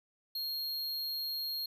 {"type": "tone", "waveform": "square", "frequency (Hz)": 4250, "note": "C8", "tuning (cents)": 26, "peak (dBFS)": -35, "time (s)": [0.35, 1.66], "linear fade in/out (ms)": 5, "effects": []}